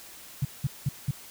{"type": "tone bursts", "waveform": "sine", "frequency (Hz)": 136.2, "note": "C#3", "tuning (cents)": -30, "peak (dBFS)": -22, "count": 4, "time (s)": [0.42, 1.11], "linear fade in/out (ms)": 5, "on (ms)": 30, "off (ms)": 190, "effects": ["white hiss -47 dBFS RMS until 1.3 s"]}